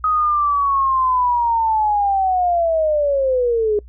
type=linear sweep; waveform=sine; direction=down; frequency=1262 to 409.9 Hz; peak=-14 dBFS; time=0.04-3.79 s; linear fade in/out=2 ms; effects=noise-tail reverb RT60 0.1 s tail -26 dB re dry + added 60 Hz sine -37 dBFS peak until 3.88 s